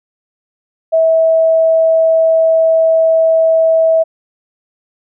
sine tone, 649 Hz, E5, 27 cents flat, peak -7 dBFS, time 0.92-4.04 s, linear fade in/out 20 ms, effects none

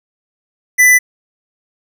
square tone, 1993 Hz, B6, 15 cents sharp, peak -6 dBFS, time 0.78-0.99 s, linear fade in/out 20 ms, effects none

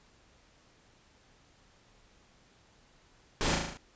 pink noise with echo, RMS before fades -30 dBFS, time 3.41-3.55 s, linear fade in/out 0 ms, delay 37 ms, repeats 6, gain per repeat -3 dB, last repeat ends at 3.772 s, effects pink hiss -63 dBFS RMS until 3.95 s + resampled to 16000 Hz

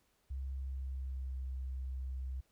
sine tone with pitch glide, 66.7 to 65.06 Hz, C2 to C2, +34 to -9 cents, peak -37 dBFS, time 0.3-2.41 s, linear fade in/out 10 ms, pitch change -43 cents, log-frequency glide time 0.54-1.42 s, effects pink hiss -75 dBFS RMS until 2.51 s

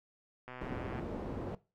click train, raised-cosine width 0.5 ms, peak -31 dBFS, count 66, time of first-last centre 0.48-0.996 s, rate 126 Hz
white low-pass noise, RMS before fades -40 dBFS, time 0.61-1.55 s, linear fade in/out 2 ms, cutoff 420 Hz, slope 12 dB/octave
effects noise-tail reverb RT60 0.3 s tail -20 dB re dry

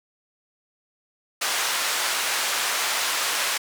pink band-pass noise, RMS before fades -25 dBFS, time 1.41-3.58 s, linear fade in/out 10 ms, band 1000 to 11000 Hz, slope 12 dB/octave, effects none

